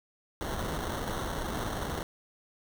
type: noise with sample-and-hold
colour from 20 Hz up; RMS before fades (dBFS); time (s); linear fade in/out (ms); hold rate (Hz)
pink; -34; 0.41-2.03; 0; 2450
effects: none